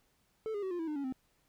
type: tone with pitch steps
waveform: triangle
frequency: 440 / 408.2 / 378.6 / 351.3 / 325.8 / 302.3 / 280.4 / 260.1 Hz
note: A4 / G#4 / F#4 / F4 / E4 / D#4 / C#4 / C4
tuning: 0 / -30 / +40 / +10 / -20 / -50 / +20 / -10 cents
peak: -32 dBFS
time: 0.46-1.124 s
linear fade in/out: 0 ms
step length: 83 ms
effects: pink hiss -73 dBFS RMS until 1.48 s